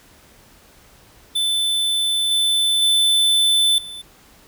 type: tone with level steps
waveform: square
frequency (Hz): 3520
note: A7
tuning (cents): 0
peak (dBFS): -18 / -16 / -14 / -32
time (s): 1.35-4.02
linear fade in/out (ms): 10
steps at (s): 2.31 / 2.82 / 3.78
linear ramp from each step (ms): 2
effects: pink hiss -50 dBFS RMS until 4.47 s